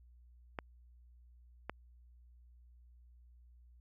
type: clicks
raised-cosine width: 0.5 ms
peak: -23 dBFS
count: 2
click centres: 0.588 / 1.696 s
effects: added 60 Hz sine -58 dBFS peak until 3.8 s